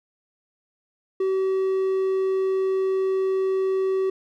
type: tone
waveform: triangle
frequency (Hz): 381.3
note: G4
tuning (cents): -48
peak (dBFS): -18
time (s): 1.2-4.1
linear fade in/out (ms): 5
effects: none